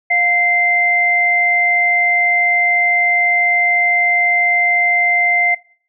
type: tone pair together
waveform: sine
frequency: 705 / 2082 Hz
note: F5 / C7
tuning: +16 / -9 cents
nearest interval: octave + perfect fifth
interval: 1875 cents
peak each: -19 / -12 dBFS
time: 0.1-5.55 s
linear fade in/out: 10 ms
effects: noise-tail reverb RT60 0.5 s tail -22 dB re dry